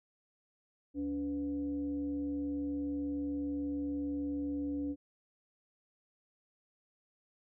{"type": "tone with frequency modulation", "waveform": "sine", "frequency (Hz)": 286.1, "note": "D4", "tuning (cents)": -45, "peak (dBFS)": -33, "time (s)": [0.94, 4.96], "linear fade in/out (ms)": 50, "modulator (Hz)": 213, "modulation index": 0.42, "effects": []}